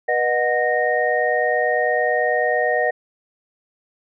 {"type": "tone cluster", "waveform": "sine", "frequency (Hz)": [485, 614, 734, 1854], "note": ["B4", "D#5", "F#5", "A#6"], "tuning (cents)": [-31, -23, -14, -10], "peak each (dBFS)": -22, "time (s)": [0.08, 2.91], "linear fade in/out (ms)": 10, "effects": []}